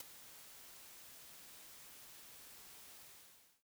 white noise with ADSR envelope, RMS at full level -43 dBFS, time 0-3.63 s, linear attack 4 ms, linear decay 12 ms, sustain -14 dB, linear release 630 ms, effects none

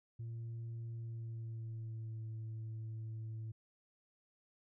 sine tone with pitch glide, 115.3 to 110.99 Hz, A#2 to A2, -19 to +16 cents, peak -39 dBFS, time 0.19-3.52 s, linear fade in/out 10 ms, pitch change -65 cents, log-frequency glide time 0.92-2.25 s, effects tanh soft clip ceiling -40 dBFS

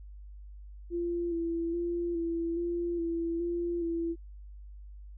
sine tone with vibrato, 339.5 Hz, F4, 49 cents flat, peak -29 dBFS, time 0.9-4.16 s, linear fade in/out 50 ms, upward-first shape square, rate 1.2 Hz, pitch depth 25 cents each way, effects added 50 Hz sine -44 dBFS peak until 5.17 s

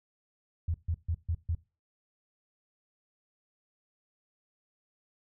sine tone bursts, 83.5 Hz, E2, 23 cents sharp, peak -27 dBFS, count 5, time 0.68-1.55 s, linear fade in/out 5 ms, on 62 ms, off 140 ms, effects noise-tail reverb RT60 0.3 s tail -19 dB re dry

